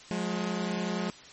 sawtooth tone pair together, 179.7 / 209.9 Hz, F3 / G#3, +50 / +19 cents, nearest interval minor third, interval 269 cents, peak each -28 dBFS, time 0.11-1.1 s, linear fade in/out 0 ms, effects white hiss -50 dBFS RMS until 1.32 s + MP3 32 kbps

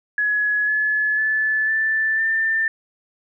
sine tone with pitch steps, 1688 / 1712.6 / 1737.5 / 1762.7 / 1788.4 Hz, G#6 / A6 / A6 / A6 / A6, +28 / -47 / -22 / +3 / +28 cents, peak -17 dBFS, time 0.18-2.68 s, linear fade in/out 2 ms, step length 500 ms, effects none

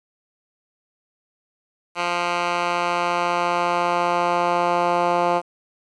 10% pulse tone with band-pass filter sweep, 174.61 Hz, F3, in tune, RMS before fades -21 dBFS, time 1.95-5.42 s, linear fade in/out 50 ms, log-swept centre 1800 to 790 Hz, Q 0.96, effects resampled to 22050 Hz + 8-bit

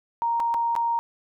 sine tone with dropouts, 932.3 Hz, A#5, in tune, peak -21 dBFS, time 0.22-0.99 s, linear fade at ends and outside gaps 0 ms, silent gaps 0.398-0.402 / 0.541-0.545 / 0.753-0.763 s, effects none

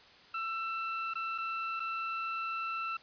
30% pulse tone with dropouts, 1336 Hz, E6, 23 cents sharp, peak -31 dBFS, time 0.34-2.97 s, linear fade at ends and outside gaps 5 ms, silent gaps 1.138-1.154 / 1.38-1.383 / 1.797-1.801 s, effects white hiss -57 dBFS RMS until 3.02 s + resampled to 11025 Hz

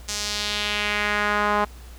sawtooth tone with band-pass filter sweep, 207.7 Hz, G#3, in tune, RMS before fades -24 dBFS, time 0.08-1.65 s, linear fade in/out 10 ms, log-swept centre 6300 to 1000 Hz, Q 1.8, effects added 60 Hz sine -39 dBFS peak until 1.98 s + pink hiss -49 dBFS RMS until 1.98 s

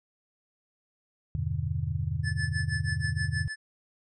sine chord, E minor seventh, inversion none, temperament just, 82.41 / 98.89 / 123.61 / 148.33 Hz, E2 / G2 / B2 / D3, 0 / +16 / +2 / +18 cents, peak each -33 dBFS, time 1.35-3.48 s, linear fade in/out 0 ms
square tone with tremolo, 1740 Hz, A6, 20 cents flat, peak -30 dBFS, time 2.23-3.56 s, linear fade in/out 50 ms, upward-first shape sine, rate 6.3 Hz, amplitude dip 95%
effects resampled to 24000 Hz

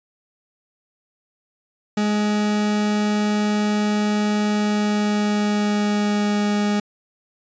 40% pulse tone with pitch glide, 209.3 to 206.9 Hz, G#3 to G#3, +14 to -6 cents, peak -17 dBFS, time 1.97-6.8 s, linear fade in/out 5 ms, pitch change -20 cents, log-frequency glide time 4.48-6.39 s, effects resampled to 16000 Hz

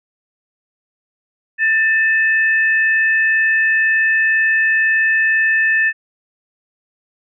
sine tone pair together, 1779 / 2585 Hz, A6 / E7, +19 / -34 cents, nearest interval tritone, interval 647 cents, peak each -12 / -22 dBFS, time 1.58-5.93 s, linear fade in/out 50 ms, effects none

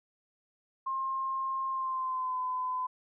sine tone with pitch glide, 1064 to 1014.2 Hz, C6 to B5, +29 to +46 cents, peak -30 dBFS, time 0.86-2.87 s, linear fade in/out 10 ms, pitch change -83 cents, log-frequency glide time 1.68-2.39 s, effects none

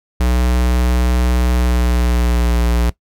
square tone with pitch glide, 61.4 to 59.21 Hz, B1 to A#1, -9 to +28 cents, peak -13 dBFS, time 0.2-2.9 s, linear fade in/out 5 ms, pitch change -63 cents, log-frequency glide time 1.53-2.59 s, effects noise-tail reverb RT60 0.1 s tail -18 dB re dry

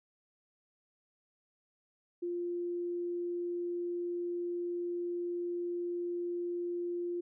sine tone, 349.2 Hz, F4, in tune, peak -33 dBFS, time 2.22-7.21 s, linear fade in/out 10 ms, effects none

